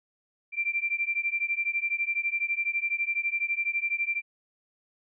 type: beating tone pair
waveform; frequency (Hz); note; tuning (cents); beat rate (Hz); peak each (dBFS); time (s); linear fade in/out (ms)
sine; 2353 / 2365; D7 / D7; +3 / +12; 12; -29 / -29; 0.52-4.22; 50
effects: none